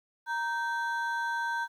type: ring-modulated tone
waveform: triangle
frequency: 1244.5 Hz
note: D#6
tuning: in tune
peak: -24 dBFS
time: 0.26-1.68 s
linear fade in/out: 50 ms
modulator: 310 Hz
effects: 11-bit